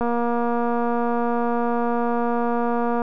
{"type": "click train", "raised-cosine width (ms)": 1, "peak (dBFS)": -11, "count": 714, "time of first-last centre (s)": [0.01, 3.018], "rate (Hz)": 237, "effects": []}